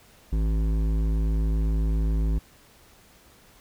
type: tone with hard clipping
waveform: sine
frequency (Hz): 53.7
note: A1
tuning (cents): -41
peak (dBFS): -23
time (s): 0.32-2.39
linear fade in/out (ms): 10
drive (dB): 12
effects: pink hiss -55 dBFS RMS until 3.6 s